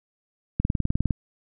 click train, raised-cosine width 5 ms, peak -10 dBFS, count 11, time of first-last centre 0.6-1.108 s, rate 19.7 Hz, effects none

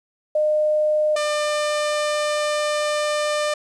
sine / sawtooth tone pair in turn, 609 / 598.5 Hz, D#5 / D5, -37 / +33 cents, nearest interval unison, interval 30 cents, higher first, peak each -16 dBFS, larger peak neither, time 0.35-1.16 / 1.16-3.54 s, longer second, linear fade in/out 5 ms, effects resampled to 22050 Hz + 9-bit

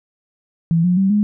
sine tone with pitch steps, 166.1 / 179.05 / 193.02 / 208.1 Hz, E3 / F3 / G3 / G#3, +13 / +43 / -27 / +4 cents, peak -12 dBFS, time 0.71-1.23 s, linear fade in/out 0 ms, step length 130 ms, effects none

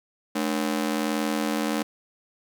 sawtooth ring-modulated tone, 257.9 Hz, C4, 25 cents flat, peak -17 dBFS, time 0.35-1.83 s, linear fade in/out 10 ms, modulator 40.7 Hz, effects none

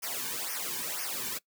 white noise with flanger, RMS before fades -35 dBFS, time 0.02-1.39 s, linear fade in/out 20 ms, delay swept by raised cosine 0.25 to 1.55 ms, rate 2 Hz, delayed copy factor -1, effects noise-tail reverb RT60 0.1 s tail -21 dB re dry

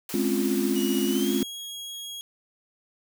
white high-pass noise, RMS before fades -36 dBFS, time 0.09-1.43 s, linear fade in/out 2 ms, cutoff 340 Hz, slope 96 dB/octave
sine chord, Db major seventh, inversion second, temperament equal with one note detuned, 211 / 261.6 / 277.2 / 349.2 Hz, Ab3 / C4 / Db4 / F4, +28 / 0 / 0 / 0 cents, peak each -27 / -28 / -29 / -27 dBFS, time 0.14-1.43 s, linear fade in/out 2 ms
sawtooth tone with pitch glide, 2907 to 3301 Hz, F#7 to G#7, -31 to -11 cents, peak -32 dBFS, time 0.76-2.21 s, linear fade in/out 0 ms, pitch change +220 cents, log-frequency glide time 1.07-1.32 s
effects none

